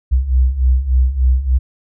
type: beating tone pair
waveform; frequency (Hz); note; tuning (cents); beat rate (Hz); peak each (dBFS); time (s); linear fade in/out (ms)
sine; 61.74 / 65.14; B1 / C2; 0 / -7; 3.4; -16 / -12; 0.11-1.59; 20
effects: none